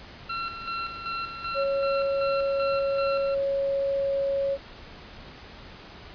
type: tone with tremolo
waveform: sawtooth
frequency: 1359 Hz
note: F6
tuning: 48 cents flat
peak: -25 dBFS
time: 0.29-3.35 s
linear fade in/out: 10 ms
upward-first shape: square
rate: 2.6 Hz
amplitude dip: 55%
type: tone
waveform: sine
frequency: 552 Hz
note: C#5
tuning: 7 cents flat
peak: -23 dBFS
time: 1.54-4.58 s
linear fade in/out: 50 ms
effects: pink hiss -45 dBFS RMS until 6.14 s + resampled to 11025 Hz